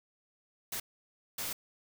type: noise bursts at uneven times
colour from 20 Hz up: white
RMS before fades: -37 dBFS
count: 2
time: 0.72-0.8 / 1.38-1.53 s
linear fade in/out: 5 ms
effects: none